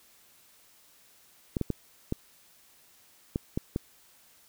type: clicks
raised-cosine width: 3 ms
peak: -15 dBFS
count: 7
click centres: 1.568 / 1.613 / 1.703 / 2.124 / 3.359 / 3.575 / 3.761 s
effects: white hiss -60 dBFS RMS until 4.48 s